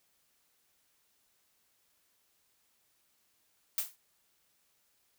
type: noise with exponential decay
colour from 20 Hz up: blue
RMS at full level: -28 dBFS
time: 3.78-3.96 s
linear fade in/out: 1 ms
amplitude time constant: 38 ms
effects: white hiss -73 dBFS RMS until 5.18 s